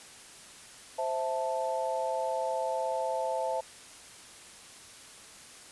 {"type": "chord", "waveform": "sine", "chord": "A minor", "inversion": "first", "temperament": "equal", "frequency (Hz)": [523.3, 659.3, 880], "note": ["C5", "E5", "A5"], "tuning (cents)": [0, 0, 0], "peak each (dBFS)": [-33, -33, -33], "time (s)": [0.98, 3.61], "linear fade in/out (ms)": 10, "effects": ["white hiss -50 dBFS RMS until 5.71 s", "resampled to 24000 Hz"]}